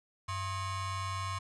45% pulse ring-modulated tone, 583 Hz, D5, 13 cents flat, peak -31 dBFS, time 0.28-1.39 s, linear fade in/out 10 ms, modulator 487 Hz, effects resampled to 22050 Hz

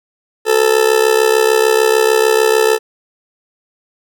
40% pulse tone with amplitude modulation, 440 Hz, A4, in tune, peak -5 dBFS, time 0.45-2.79 s, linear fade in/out 50 ms, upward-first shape sine, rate 66.7 Hz, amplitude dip 80%, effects none

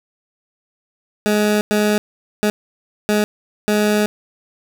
20% pulse tone bursts at uneven times, 209.9 Hz, G#3, 19 cents sharp, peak -9 dBFS, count 5, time 1.26-1.61 / 1.71-1.98 / 2.43-2.5 / 3.09-3.24 / 3.68-4.06 s, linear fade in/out 0 ms, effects none

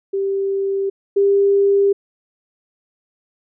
sine tone pair in turn, 392 / 398.4 Hz, G4 / G4, 0 / +28 cents, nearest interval unison, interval 28 cents, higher second, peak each -17 / -11 dBFS, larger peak second, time 0.13-0.9 / 1.16-1.93 s, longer neither, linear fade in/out 10 ms, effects none

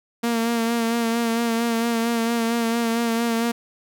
sawtooth tone with vibrato, 231.4 Hz, A#3, 13 cents flat, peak -16 dBFS, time 0.23-3.52 s, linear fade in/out 10 ms, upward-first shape sine, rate 4.4 Hz, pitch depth 32 cents each way, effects none

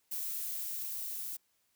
violet noise with level ramp, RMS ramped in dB -37 to -40 dBFS, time 0.11-1.37 s, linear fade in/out 10 ms, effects white hiss -75 dBFS RMS until 1.75 s

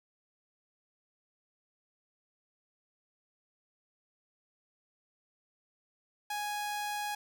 sawtooth tone, 830.6 Hz, G#5, in tune, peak -30 dBFS, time 6.3-7.15 s, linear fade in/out 5 ms, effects 10-bit

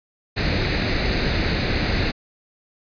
pink noise with comb filter, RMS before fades -21 dBFS, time 0.36-2.12 s, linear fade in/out 20 ms, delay 0.47 ms, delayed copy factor +0.55, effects resampled to 11025 Hz

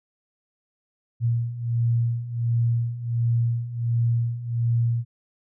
sine beating tone pair, 116.54 / 117.94 Hz, A#2 / A#2, 0 / +21 cents, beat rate 1.4 Hz, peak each -26 / -22 dBFS, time 1.2-5.05 s, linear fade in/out 50 ms, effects none

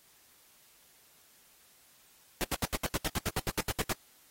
pink noise bursts, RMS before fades -31 dBFS, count 15, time 2.41-3.924 s, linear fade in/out 0 ms, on 30 ms, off 76 ms, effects white hiss -62 dBFS RMS until 4.3 s + AAC 48 kbps

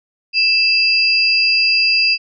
sine tone pair together, 2637 / 4833 Hz, E7 / D8, 0 / +49 cents, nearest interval minor seventh, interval 1049 cents, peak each -14 dBFS, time 0.33-2.18 s, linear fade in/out 50 ms, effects none

